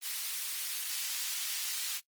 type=high-pass noise; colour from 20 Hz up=pink; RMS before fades=-36 dBFS; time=0.01-2.01 s; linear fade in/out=50 ms; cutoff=3000 Hz; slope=12 dB/octave; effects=noise-tail reverb RT60 0.1 s tail -18 dB re dry + Opus 24 kbps